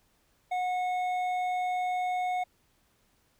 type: tone with hard clipping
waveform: sine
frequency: 729 Hz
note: F#5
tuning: 26 cents flat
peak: -29 dBFS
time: 0.51-2.44 s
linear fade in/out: 10 ms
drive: 7 dB
effects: pink hiss -69 dBFS RMS until 3.39 s